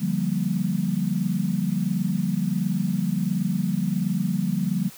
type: chord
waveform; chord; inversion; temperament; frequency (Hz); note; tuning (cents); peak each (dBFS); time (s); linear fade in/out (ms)
sine; G minor seventh; second; equal; 146.83 / 174.61 / 196 / 233.1; D3 / F3 / G3 / Bb3; 0 / 0 / 0 / 0; -30 / -25 / -25 / -30; 0-4.9; 20
effects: white hiss -45 dBFS RMS until 4.97 s + high-pass 80 Hz 12 dB/octave